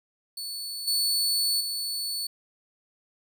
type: tone with level steps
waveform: sawtooth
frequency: 4447 Hz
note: C#8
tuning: 5 cents sharp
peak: -30 / -20 / -26 dBFS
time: 0.37-2.27 s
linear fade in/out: 5 ms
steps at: 0.87 / 1.6 s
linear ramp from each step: 10 ms
effects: none